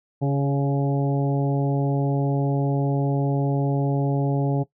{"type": "harmonic tone with a mistuned harmonic", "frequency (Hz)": 140, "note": "C#3", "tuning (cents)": 18, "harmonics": [1, 2, 3, 4, 5, 6], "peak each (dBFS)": [-20, -26, -30, -32, -34, -36], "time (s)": [0.21, 4.64], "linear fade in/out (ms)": 20, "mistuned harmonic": 3, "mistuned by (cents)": -21, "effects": ["noise-tail reverb RT60 0.1 s tail -17 dB re dry"]}